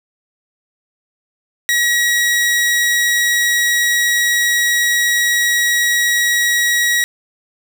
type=tone; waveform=sawtooth; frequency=1911 Hz; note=A#6; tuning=43 cents sharp; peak=-9 dBFS; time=1.69-7.04 s; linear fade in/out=0 ms; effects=8-bit